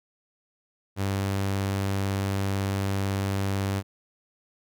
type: tone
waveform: sawtooth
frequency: 98 Hz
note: G2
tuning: in tune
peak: -21 dBFS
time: 0.96-3.83 s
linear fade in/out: 50 ms
effects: none